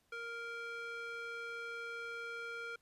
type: tone with band-pass filter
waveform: square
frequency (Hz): 466.2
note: A#4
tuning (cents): 0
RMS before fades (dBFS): -44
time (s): 0.12-2.76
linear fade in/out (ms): 5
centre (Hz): 1700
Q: 2
effects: pink hiss -75 dBFS RMS until 2.81 s + resampled to 32000 Hz